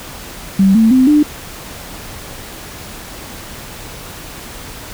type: tone with pitch steps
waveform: sine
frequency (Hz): 193.4 / 223.4 / 258.2 / 298.3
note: G3 / A3 / C4 / D4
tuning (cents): -23 / +27 / -23 / +27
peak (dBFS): -6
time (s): 0.59-1.23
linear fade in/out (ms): 5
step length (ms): 160
effects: pink hiss -31 dBFS RMS until 4.93 s